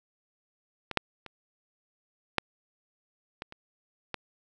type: clicks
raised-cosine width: 0.3 ms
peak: -18 / -6 / -26 / -7 / -20 / -28 / -16 dBFS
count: 7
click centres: 0.913 / 0.973 / 1.263 / 2.383 / 3.421 / 3.524 / 4.143 s
effects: none